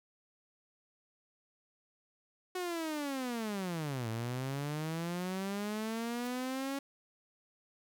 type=linear two-way sweep; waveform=sawtooth; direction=down then up; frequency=370 to 110 to 278.3 Hz; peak=-31 dBFS; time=2.55-6.79 s; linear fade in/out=5 ms; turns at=4.09 s
type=noise with exponential growth; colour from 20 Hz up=white; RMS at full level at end=-47 dBFS; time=6.19-6.27 s; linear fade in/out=1 ms; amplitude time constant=16 ms
effects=none